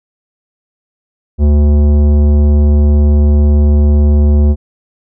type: tone with tanh clipping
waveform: sine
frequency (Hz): 73.5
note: D2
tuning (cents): +2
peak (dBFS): -7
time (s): 1.38-4.56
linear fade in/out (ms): 50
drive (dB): 14
effects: none